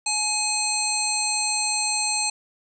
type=harmonic tone with a mistuned harmonic; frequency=843 Hz; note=G#5; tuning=26 cents sharp; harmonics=1 / 3 / 5 / 7 / 9 / 10; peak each=-30 / -29 / -27 / -32 / -29 / -28 dBFS; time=0.06-2.3 s; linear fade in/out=5 ms; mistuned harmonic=7; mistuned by=+80 cents; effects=none